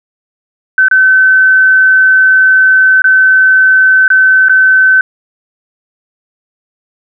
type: tone with dropouts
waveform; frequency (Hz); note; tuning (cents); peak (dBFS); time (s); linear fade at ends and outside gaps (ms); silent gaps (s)
sine; 1527; G6; -46; -3; 0.78-5.01; 2; 0.884-0.912 / 3.02-3.042 / 4.08-4.102 / 4.485-4.495
effects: none